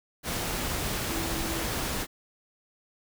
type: tone in noise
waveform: sine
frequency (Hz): 329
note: E4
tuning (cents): -3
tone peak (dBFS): -36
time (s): 1.07-1.68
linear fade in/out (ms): 50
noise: pink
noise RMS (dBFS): -31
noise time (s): 0.23-2.07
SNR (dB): -8
effects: none